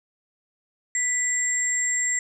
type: tone pair together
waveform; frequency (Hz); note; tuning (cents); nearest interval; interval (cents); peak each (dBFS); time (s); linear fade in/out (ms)
sine; 1975.5 / 7458; B6 / A#8; 0 / 0; octave + major seventh; 2300; -26 / -23; 0.95-2.19; 2
effects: none

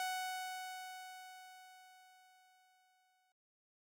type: tone with exponential decay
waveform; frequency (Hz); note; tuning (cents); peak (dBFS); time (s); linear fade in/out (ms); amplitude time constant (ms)
sawtooth; 743; F#5; +7; -32; 0-3.32; 1; 720
effects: MP3 64 kbps

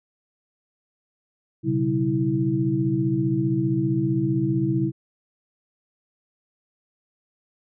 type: tone cluster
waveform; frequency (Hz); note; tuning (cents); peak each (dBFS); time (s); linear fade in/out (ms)
sine; 121.9 / 137.2 / 192.1 / 325.6; B2 / C#3 / G3 / E4; -22 / -17 / -35 / -21; -28 / -24 / -28 / -23; 1.63-4.92; 50
effects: none

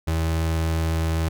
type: tone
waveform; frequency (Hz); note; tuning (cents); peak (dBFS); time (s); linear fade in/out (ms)
35% pulse; 81.1; E2; -28; -19; 0.07-1.29; 10
effects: none

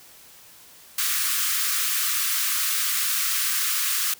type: high-pass noise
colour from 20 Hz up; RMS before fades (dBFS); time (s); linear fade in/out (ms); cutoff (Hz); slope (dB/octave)
white; -24; 0.98-4.14; 5; 1100; 96
effects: white hiss -49 dBFS RMS until 4.19 s

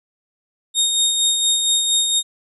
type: tone with tremolo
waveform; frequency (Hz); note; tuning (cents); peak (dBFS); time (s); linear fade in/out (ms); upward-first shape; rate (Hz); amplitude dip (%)
25% pulse; 3706; A#7; -11; -10; 0.74-2.23; 50; sine; 4.3; 40
effects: resampled to 32000 Hz

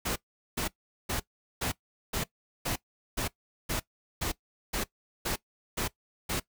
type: noise bursts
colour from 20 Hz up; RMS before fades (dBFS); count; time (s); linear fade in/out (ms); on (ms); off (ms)
pink; -31; 13; 0.05-6.4; 10; 110; 410
effects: noise-tail reverb RT60 0.1 s tail -19 dB re dry

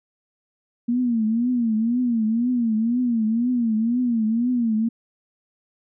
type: tone with vibrato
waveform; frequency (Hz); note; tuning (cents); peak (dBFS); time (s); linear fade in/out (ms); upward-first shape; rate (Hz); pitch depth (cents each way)
sine; 233.1; A#3; 0; -18; 0.88-4.89; 10; triangle; 2; 150
effects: none

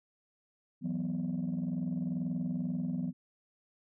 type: chord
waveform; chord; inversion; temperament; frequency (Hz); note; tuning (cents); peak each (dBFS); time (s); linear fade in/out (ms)
sine; E suspended second; none; just; 164.81 / 185.42 / 247.2; E3 / F#3 / B3; 0 / +4 / +2; -35 / -34 / -34; 0.81-3.13; 50
effects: tanh soft clip ceiling -27 dBFS

